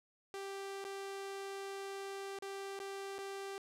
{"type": "tone with dropouts", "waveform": "sawtooth", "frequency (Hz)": 392.6, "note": "G4", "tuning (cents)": 3, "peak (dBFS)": -38, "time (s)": [0.34, 3.58], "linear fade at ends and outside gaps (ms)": 0, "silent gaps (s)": [[0.841, 0.85], [2.388, 2.423], [2.791, 2.801], [3.183, 3.188]], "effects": ["low-pass 11000 Hz 12 dB/octave"]}